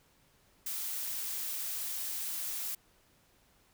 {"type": "noise", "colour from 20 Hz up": "blue", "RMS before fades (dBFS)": -37, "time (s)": [0.66, 2.75], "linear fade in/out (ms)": 5, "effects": ["pink hiss -67 dBFS RMS until 3.73 s"]}